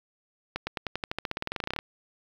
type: accelerating click train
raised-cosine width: 0.3 ms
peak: -14 dBFS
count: 22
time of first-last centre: 0.56-1.789 s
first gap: 110 ms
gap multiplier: 0.93
effects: 7-bit